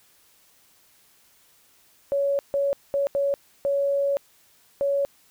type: tone bursts at uneven times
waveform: sine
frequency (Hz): 560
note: C#5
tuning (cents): +18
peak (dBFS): -20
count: 6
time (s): 2.12-2.39 / 2.54-2.73 / 2.94-3.07 / 3.15-3.34 / 3.65-4.17 / 4.81-5.05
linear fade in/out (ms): 0
effects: white hiss -59 dBFS RMS until 5.3 s